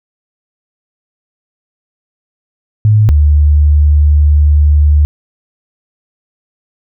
sine tone pair in turn, 106.8 / 74.08 Hz, G#2 / D2, +49 / +16 cents, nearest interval tritone, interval 633 cents, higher first, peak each -4 dBFS, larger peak neither, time 2.85-3.09 / 3.09-5.05 s, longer second, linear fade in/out 0 ms, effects none

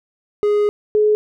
triangle / sine tone pair in turn, 415.3 / 423.8 Hz, G#4 / G#4, 0 / +35 cents, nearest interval unison, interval 35 cents, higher second, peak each -11 dBFS, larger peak neither, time 0.43-0.69 / 0.95-1.15 s, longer first, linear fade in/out 0 ms, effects none

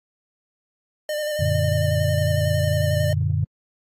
square tone with vibrato, 602 Hz, D5, 43 cents sharp, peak -24 dBFS, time 1.09-3.13 s, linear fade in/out 2 ms, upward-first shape square, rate 11 Hz, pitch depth 21 cents each way
sine chord, Gb augmented, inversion none, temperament equal, 92.5 / 116.54 / 146.83 Hz, Gb2 / Bb2 / D3, 0 / 0 / 0 cents, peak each -22 / -25 / -23 dBFS, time 1.39-3.45 s, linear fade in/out 10 ms
effects AAC 64 kbps

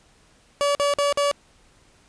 30% pulse tone bursts, 572 Hz, D5, 46 cents flat, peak -16 dBFS, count 4, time 0.61-1.314 s, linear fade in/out 0 ms, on 140 ms, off 48 ms, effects pink hiss -57 dBFS RMS until 2.08 s + resampled to 22050 Hz

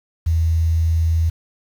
sine tone with quantisation, 81.7 Hz, E2, 15 cents flat, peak -14 dBFS, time 0.26-1.3 s, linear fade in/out 10 ms, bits 7, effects none

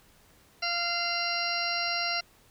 harmonic tone with a mistuned harmonic, 692 Hz, F5, 16 cents flat, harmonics 1 / 2 / 3 / 4 / 6 / 7 / 8, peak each -35 / -35 / -35 / -35 / -35 / -35 / -35 dBFS, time 0.62-2.21 s, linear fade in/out 10 ms, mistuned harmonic 7, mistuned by -32 cents, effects pink hiss -60 dBFS RMS until 2.5 s

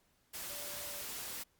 sine tone in noise, 582 Hz, D5, 16 cents flat, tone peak -52 dBFS, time 0.49-1.03 s, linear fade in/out 20 ms, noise white, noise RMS -43 dBFS, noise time 0.33-1.44 s, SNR -12 dB, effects pink hiss -73 dBFS RMS until 1.59 s + Opus 48 kbps

